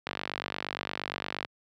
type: click train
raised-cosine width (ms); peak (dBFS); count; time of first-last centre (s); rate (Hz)
0.3; -15; 68; 0.07-1.449; 48.6
effects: high-pass 100 Hz 12 dB/octave